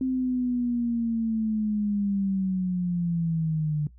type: linear sweep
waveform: sine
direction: down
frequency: 261.6 to 147.7 Hz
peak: -23 dBFS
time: 0.01-3.87 s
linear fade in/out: 2 ms
effects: noise-tail reverb RT60 0.1 s tail -18 dB re dry + added 60 Hz sine -48 dBFS peak until 3.98 s